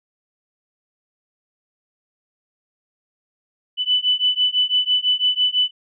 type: beating tone pair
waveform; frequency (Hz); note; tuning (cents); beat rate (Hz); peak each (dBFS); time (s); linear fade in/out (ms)
sine; 2988 / 2994; F#7 / F#7; +16 / +20; 6; -19; 3.77-5.71; 50
effects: none